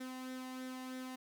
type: tone with flanger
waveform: sawtooth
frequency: 257.2 Hz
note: C4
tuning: 30 cents flat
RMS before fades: -45 dBFS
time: 0-1.16 s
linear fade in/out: 10 ms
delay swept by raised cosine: 0.53 to 1.07 ms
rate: 3.1 Hz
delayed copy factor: +0.5
effects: none